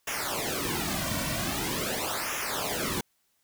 pink noise with flanger, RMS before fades -31 dBFS, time 0.07-3.01 s, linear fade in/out 5 ms, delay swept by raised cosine 0.23 to 2.43 ms, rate 0.44 Hz, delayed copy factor -0.9, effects white hiss -72 dBFS RMS until 3.43 s

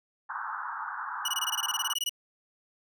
white band-pass noise, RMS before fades -36 dBFS, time 0.29-1.94 s, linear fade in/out 5 ms, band 820 to 1600 Hz, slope 96 dB/octave
sawtooth tone bursts, 2930 Hz, F#7, 18 cents flat, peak -24 dBFS, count 16, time 1.25-2.094 s, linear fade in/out 5 ms, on 34 ms, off 20 ms
effects none

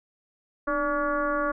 sine tone with frequency modulation, 861 Hz, A5, 38 cents flat, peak -23 dBFS, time 0.67-1.52 s, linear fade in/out 10 ms, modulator 280 Hz, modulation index 2.2, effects none

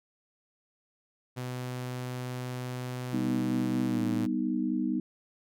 sawtooth tone with pitch glide, 125.6 to 113.2 Hz, B2 to A2, +30 to +50 cents, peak -30 dBFS, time 1.36-4.27 s, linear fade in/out 20 ms, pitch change -180 cents, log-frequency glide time 3.87-4.03 s
sine chord, G augmented, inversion none, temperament equal, 196 / 246.9 / 311.1 Hz, G3 / B3 / D#4, 0 / 0 / 0 cents, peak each -33 / -30 / -31 dBFS, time 3.13-5 s, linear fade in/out 5 ms
effects none

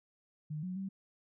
sine tone with pitch steps, 152.4 / 183.4 / 193.1 Hz, D#3 / F#3 / G3, -36 / -15 / -26 cents, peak -36 dBFS, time 0.5-0.89 s, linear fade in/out 10 ms, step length 130 ms, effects none

